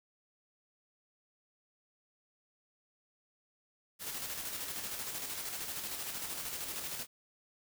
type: noise with tremolo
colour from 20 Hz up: white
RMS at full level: -39 dBFS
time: 3.99-7.07 s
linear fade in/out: 50 ms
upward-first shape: square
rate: 13 Hz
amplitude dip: 35%
effects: none